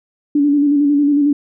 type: tone with vibrato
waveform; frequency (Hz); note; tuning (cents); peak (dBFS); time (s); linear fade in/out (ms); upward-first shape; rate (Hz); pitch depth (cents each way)
sine; 288.4; D4; -31; -10; 0.35-1.33; 5; square; 11; 33
effects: none